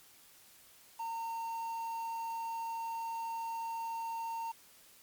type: tone with quantisation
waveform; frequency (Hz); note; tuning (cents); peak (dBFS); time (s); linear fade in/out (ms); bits
triangle; 914; A#5; -34; -34; 0.99-4.52; 10; 9
effects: white hiss -60 dBFS RMS until 5.02 s + MP3 96 kbps